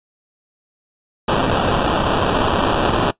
blue noise with sample-and-hold, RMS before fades -17 dBFS, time 1.28-3.11 s, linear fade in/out 5 ms, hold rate 2100 Hz, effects noise-tail reverb RT60 0.1 s tail -19 dB re dry + resampled to 8000 Hz

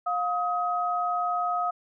sine tone pair together, 710 / 1265 Hz, F5 / D#6, +28 / +28 cents, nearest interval minor seventh, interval 1000 cents, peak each -27 dBFS, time 0.06-1.71 s, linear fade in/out 10 ms, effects none

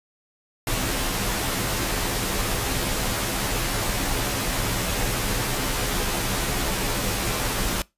pink noise with comb filter, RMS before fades -25 dBFS, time 0.67-7.82 s, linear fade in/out 2 ms, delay 13 ms, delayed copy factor -0.7, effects noise-tail reverb RT60 0.2 s tail -22 dB re dry + resampled to 32000 Hz

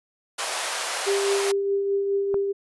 pink high-pass noise, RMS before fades -28 dBFS, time 0.38-1.52 s, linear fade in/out 10 ms, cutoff 570 Hz, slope 24 dB/octave
sine tone with tremolo, 397.2 Hz, G4, 23 cents sharp, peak -19 dBFS, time 1.06-2.53 s, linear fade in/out 20 ms, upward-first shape triangle, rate 4.8 Hz, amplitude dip 40%
click, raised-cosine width 1 ms, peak -17 dBFS, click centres 2.343 s
effects resampled to 24000 Hz

